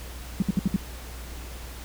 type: tone bursts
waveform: sine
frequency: 192 Hz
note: G3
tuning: 36 cents flat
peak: -18 dBFS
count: 5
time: 0.4-0.762 s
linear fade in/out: 2 ms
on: 22 ms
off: 63 ms
effects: added 60 Hz sine -38 dBFS peak until 1.84 s + pink hiss -43 dBFS RMS until 1.84 s